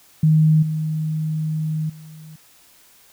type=tone with level steps; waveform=sine; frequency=156.2 Hz; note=D#3; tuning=7 cents sharp; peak=-11 / -20 / -37 dBFS; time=0.23-2.36 s; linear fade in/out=5 ms; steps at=0.62 / 1.89 s; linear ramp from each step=10 ms; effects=white hiss -52 dBFS RMS until 3.12 s

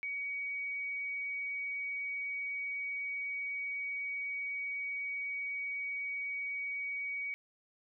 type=tone; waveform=sine; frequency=2256 Hz; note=C#7; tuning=30 cents sharp; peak=-35 dBFS; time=0.03-7.34 s; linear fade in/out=0 ms; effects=none

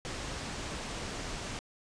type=low-pass noise; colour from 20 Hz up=pink; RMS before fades=-39 dBFS; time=0.05-1.59 s; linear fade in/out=0 ms; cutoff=8400 Hz; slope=24 dB/octave; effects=resampled to 22050 Hz

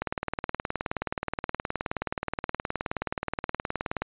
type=click train; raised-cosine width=0.5 ms; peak=-13 dBFS; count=77; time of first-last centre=0.02-4.02 s; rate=19 Hz; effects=resampled to 8000 Hz

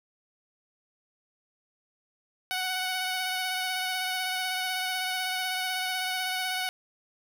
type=tone with vibrato; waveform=10% pulse; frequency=743 Hz; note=F#5; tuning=7 cents sharp; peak=-20 dBFS; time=2.51-6.69 s; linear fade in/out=0 ms; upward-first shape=sine; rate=16 Hz; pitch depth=18 cents each way; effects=none

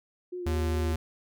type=tone with vibrato; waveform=sine; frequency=354 Hz; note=F4; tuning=23 cents sharp; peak=-33 dBFS; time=0.32-0.93 s; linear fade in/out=10 ms; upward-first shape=sine; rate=4.9 Hz; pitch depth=38 cents each way
type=tone; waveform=square; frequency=79.6 Hz; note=D#2; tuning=40 cents sharp; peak=-27 dBFS; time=0.46-0.96 s; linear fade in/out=5 ms
effects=none

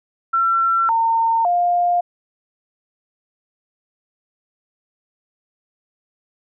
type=tone with pitch steps; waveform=sine; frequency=1352 / 911 / 704 Hz; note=E6 / A#5 / F5; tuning=+43 / -40 / +14 cents; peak=-14 dBFS; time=0.33-2.01 s; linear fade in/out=10 ms; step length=560 ms; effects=none

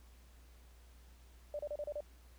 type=tone bursts; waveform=sine; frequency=590 Hz; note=D5; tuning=8 cents sharp; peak=-37 dBFS; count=6; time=1.54-2.006 s; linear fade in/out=2 ms; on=51 ms; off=32 ms; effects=added 60 Hz sine -57 dBFS peak until 2.38 s + pink hiss -67 dBFS RMS until 2.38 s

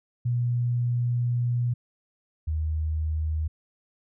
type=tone pair in turn; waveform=sine; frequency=121.1 / 78.2 Hz; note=B2 / D#2; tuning=-34 / +9 cents; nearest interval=minor sixth; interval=757 cents; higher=first; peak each=-22 / -24 dBFS; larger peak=first; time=0.25-1.74 / 2.47-3.48 s; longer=first; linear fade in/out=10 ms; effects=none

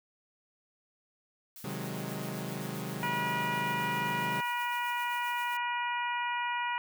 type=noise with tremolo; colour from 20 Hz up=blue; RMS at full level=-47 dBFS; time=1.56-5.57 s; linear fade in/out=2 ms; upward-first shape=sine; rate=7.6 Hz; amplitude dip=45%
type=chord; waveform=sawtooth; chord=Ab dominant seventh; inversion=first; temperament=equal; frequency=130.81 / 155.56 / 185 / 207.7 Hz; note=C3 / Eb3 / Gb3 / Ab3; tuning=0 / 0 / 0 / 0 cents; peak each=-37 dBFS; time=1.64-4.41 s; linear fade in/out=5 ms
type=harmonic tone; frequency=482.6 Hz; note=B4; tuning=40 cents flat; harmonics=2 / 3 / 4 / 5 / 6; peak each=-32 / -39 / -38 / -39 / -43 dBFS; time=3.03-6.78 s; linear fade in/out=0 ms
effects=none

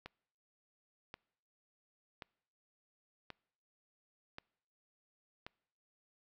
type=click train; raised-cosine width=0.3 ms; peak=-29 dBFS; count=6; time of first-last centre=0.06-5.465 s; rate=0.925 Hz; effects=noise-tail reverb RT60 0.8 s tail -26 dB re dry

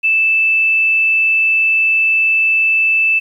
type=tone; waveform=sine; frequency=2637 Hz; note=E7; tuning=in tune; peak=-10 dBFS; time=0.03-3.2 s; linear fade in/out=20 ms; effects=8-bit

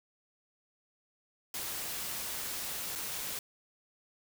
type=noise with dropouts; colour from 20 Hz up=white; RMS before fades=-38 dBFS; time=1.54-3.39 s; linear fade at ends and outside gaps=2 ms; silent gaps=2.954-2.957 s; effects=none

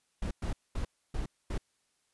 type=noise bursts at uneven times; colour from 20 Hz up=brown; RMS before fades=-33 dBFS; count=5; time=0.22-0.31 / 0.42-0.53 / 0.75-0.85 / 1.14-1.26 / 1.5-1.58 s; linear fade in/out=5 ms; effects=white hiss -75 dBFS RMS until 2.13 s + resampled to 24000 Hz

